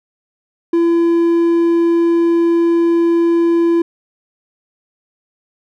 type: tone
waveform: triangle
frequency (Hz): 337.7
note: E4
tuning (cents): +42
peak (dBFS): -8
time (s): 0.73-3.82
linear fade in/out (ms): 5
effects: none